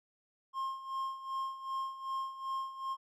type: tone with tremolo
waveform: triangle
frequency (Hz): 1067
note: C6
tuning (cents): +34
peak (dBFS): -31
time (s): 0.53-2.97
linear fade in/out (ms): 50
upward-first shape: sine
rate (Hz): 2.6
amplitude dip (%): 75
effects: none